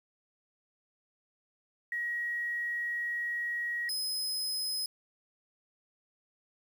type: tone pair in turn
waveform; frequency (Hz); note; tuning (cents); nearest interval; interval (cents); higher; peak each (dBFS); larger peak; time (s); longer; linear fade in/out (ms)
sine / sawtooth; 1900 / 5072; A#6 / D#8; +33 / +32; octave + perfect fourth; 1699; second; -31 / -29; second; 1.92-3.89 / 3.89-4.86; first; 2
effects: 10-bit